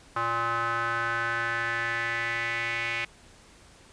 square tone with band-pass filter sweep, 116.54 Hz, A#2, in tune, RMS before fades -29 dBFS, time 0.16-3.05 s, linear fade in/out 5 ms, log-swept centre 1200 to 2300 Hz, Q 4.2, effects pink hiss -54 dBFS RMS until 3.92 s + resampled to 22050 Hz

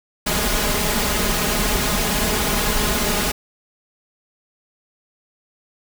pink noise with comb filter, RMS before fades -20 dBFS, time 0.26-3.32 s, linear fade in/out 10 ms, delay 4.8 ms, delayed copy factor +0.7, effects none

